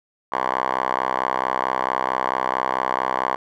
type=tone with band-pass filter; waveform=5% pulse; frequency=64.5 Hz; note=C2; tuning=24 cents flat; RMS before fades=-23 dBFS; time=0.32-3.36 s; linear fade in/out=5 ms; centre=1100 Hz; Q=5.6; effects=none